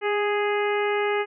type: harmonic tone with a mistuned harmonic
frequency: 415.3 Hz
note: G#4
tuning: in tune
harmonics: 1 / 2 / 3 / 4 / 5 / 6 / 7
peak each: -23 / -29 / -32 / -33 / -31 / -36 / -39 dBFS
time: 0.01-1.26 s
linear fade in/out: 50 ms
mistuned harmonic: 1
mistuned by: -20 cents
effects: none